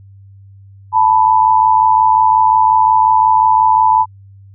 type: tone pair together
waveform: sine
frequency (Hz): 880 / 985.6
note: A5 / B5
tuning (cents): 0 / -4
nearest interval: major second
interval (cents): 196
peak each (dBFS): -10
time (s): 0.92-4.06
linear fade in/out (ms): 50
effects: added 98 Hz sine -37 dBFS peak until 4.54 s